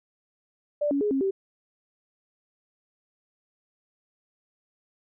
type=tone with pitch steps; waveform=sine; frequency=588 / 281 / 416.7 / 270 / 387.8 Hz; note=D5 / C#4 / G#4 / C#4 / G4; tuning=+2 / +24 / +6 / -45 / -19 cents; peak=-22 dBFS; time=0.81-1.31 s; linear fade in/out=10 ms; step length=100 ms; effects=none